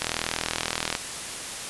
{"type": "click train", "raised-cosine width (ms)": 0.2, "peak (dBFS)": -7, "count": 39, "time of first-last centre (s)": [0.02, 0.951], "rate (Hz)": 40.8, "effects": ["white hiss -34 dBFS RMS until 1.69 s", "resampled to 24000 Hz"]}